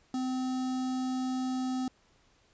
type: tone with notch filter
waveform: square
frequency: 257.1 Hz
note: C4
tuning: 30 cents flat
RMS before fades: -32 dBFS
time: 0.14-1.88 s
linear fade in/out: 2 ms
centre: 2200 Hz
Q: 0.77
effects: pink hiss -66 dBFS RMS until 2.53 s + resampled to 16000 Hz